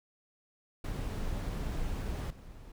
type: noise with level steps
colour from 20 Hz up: brown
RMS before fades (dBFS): -35 / -49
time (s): 0.84-2.72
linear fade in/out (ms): 5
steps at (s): 2.3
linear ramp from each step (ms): 5
effects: none